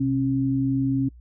sine tone pair together, 127.99 / 271.2 Hz, C3 / C#4, -38 / -38 cents, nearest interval octave + minor second, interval 1300 cents, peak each -25 / -21 dBFS, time 0-1.09 s, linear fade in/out 10 ms, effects noise-tail reverb RT60 0.1 s tail -26 dB re dry + added 60 Hz sine -44 dBFS peak until 1.2 s

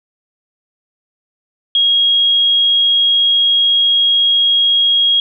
sine tone, 3282 Hz, G#7, 21 cents flat, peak -9 dBFS, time 1.75-5.2 s, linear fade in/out 2 ms, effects none

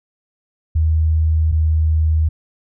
sine tone pair in turn, 79.2 / 78.81 Hz, D#2 / D#2, +31 / +23 cents, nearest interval unison, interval 8 cents, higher first, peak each -12 dBFS, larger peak neither, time 0.75-1.52 / 1.52-2.29 s, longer neither, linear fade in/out 10 ms, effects none

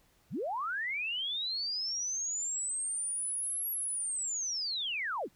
sine linear two-way sweep, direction up then down, 79.3 to 11480 to 140.7 Hz, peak -32 dBFS, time 0.3-5.29 s, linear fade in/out 50 ms, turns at 3.71 s, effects pink hiss -68 dBFS RMS until 5.35 s

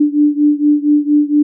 sine beating tone pair, 293.7 / 298 Hz, D4 / D4, 0 / +25 cents, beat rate 4.3 Hz, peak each -11 / -13 dBFS, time 0-1.43 s, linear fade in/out 10 ms, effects none

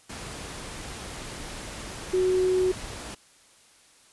sine tone in noise, 370 Hz, F#4, in tune, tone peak -20 dBFS, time 2.13-2.72 s, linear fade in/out 10 ms, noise pink, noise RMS -38 dBFS, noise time 0.09-3.15 s, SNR +15 dB, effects white hiss -57 dBFS RMS until 4.12 s + resampled to 24000 Hz

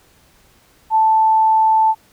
sine tone, 880 Hz, A5, in tune, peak -10 dBFS, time 0.9-1.95 s, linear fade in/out 50 ms, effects pink hiss -53 dBFS RMS until 2.12 s

